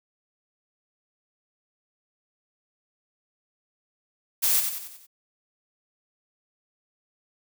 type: noise with echo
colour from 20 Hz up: blue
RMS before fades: -22 dBFS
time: 4.42-4.61 s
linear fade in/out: 20 ms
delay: 92 ms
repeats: 5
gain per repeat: -6 dB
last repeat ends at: 5.07 s
effects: none